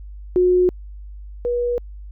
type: tone pair in turn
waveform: sine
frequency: 362.2 / 483.5 Hz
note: F#4 / B4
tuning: -37 / -37 cents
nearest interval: perfect fourth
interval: 500 cents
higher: second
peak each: -12 / -18 dBFS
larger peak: first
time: 0.36-0.69 / 1.45-1.78 s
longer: neither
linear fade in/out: 0 ms
effects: added 50 Hz sine -33 dBFS peak until 2.11 s